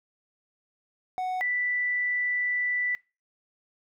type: tone pair in turn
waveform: triangle / sine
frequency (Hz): 740 / 1975.6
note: F#5 / B6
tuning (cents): 0 / 0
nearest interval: octave + perfect fourth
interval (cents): 1700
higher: second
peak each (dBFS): -25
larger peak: neither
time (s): 1.18-1.41 / 1.41-2.95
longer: second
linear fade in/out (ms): 0
effects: noise-tail reverb RT60 0.3 s tail -23 dB re dry